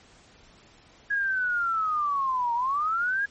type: linear two-way sweep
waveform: sine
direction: down then up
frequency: 1661.2 to 926 to 1661.2 Hz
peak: -23 dBFS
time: 1.1-3.26 s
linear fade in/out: 10 ms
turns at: 2.54 s
effects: pink hiss -55 dBFS RMS until 3.3 s + MP3 32 kbps